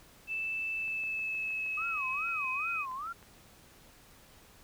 sine tone with pitch glide, 2640 to 2518 Hz, E7 to D#7, +2 to +20 cents, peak -32 dBFS, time 0.27-2.86 s, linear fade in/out 50 ms, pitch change -82 cents, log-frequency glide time 0.75-2.63 s
click train, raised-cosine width 0.5 ms, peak -40 dBFS, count 16, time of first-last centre 0.88-3.227 s, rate 6.39 Hz
sine tone with vibrato, 1192 Hz, D6, 25 cents sharp, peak -36 dBFS, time 1.77-3.13 s, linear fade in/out 10 ms, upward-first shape sine, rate 2.4 Hz, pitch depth 260 cents each way
effects pink hiss -58 dBFS RMS until 4.63 s

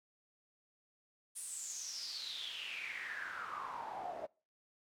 pink noise with band-pass filter sweep, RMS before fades -44 dBFS, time 1.35-4.27 s, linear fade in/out 20 ms, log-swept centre 9600 to 600 Hz, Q 7.9, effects noise-tail reverb RT60 0.4 s tail -26 dB re dry

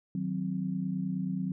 sine chord, C diminished, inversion first, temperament equal, 155.56 / 185 / 261.6 Hz, Eb3 / Gb3 / C4, 0 / 0 / 0 cents, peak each -37 / -31 / -37 dBFS, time 0.15-1.52 s, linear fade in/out 2 ms, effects none

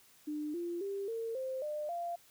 sine tone with pitch steps, 300.4 / 345.1 / 396.4 / 455.3 / 523 / 600.8 / 690.1 Hz, D4 / F4 / G4 / A#4 / C5 / D5 / F5, +39 / -21 / +19 / -41 / -1 / +39 / -21 cents, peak -35 dBFS, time 0.27-2.16 s, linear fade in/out 10 ms, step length 270 ms, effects white hiss -63 dBFS RMS until 2.3 s

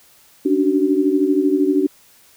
sine tone cluster, 283.4 / 296.2 / 377.1 Hz, C#4 / D4 / F#4, +38 / +15 / +33 cents, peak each -18 dBFS, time 0.45-1.87 s, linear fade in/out 10 ms, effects white hiss -51 dBFS RMS until 2.36 s

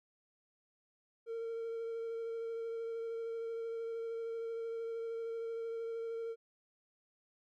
triangle tone with vibrato, 457.6 Hz, A#4, 32 cents flat, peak -35 dBFS, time 1.26-6.36 s, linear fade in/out 50 ms, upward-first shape sine, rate 13 Hz, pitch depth 14 cents each way, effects tanh soft clip ceiling -31 dBFS

